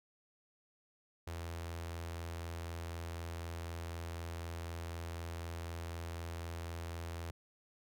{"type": "tone with notch filter", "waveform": "sawtooth", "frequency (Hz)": 84, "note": "E2", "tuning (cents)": 33, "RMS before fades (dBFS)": -43, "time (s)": [1.27, 7.31], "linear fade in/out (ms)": 5, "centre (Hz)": 200, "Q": 1, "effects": []}